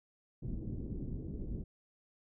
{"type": "low-pass noise", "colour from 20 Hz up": "pink", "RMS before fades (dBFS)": -40, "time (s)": [0.42, 1.64], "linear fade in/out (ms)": 10, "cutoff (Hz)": 330, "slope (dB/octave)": 24, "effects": []}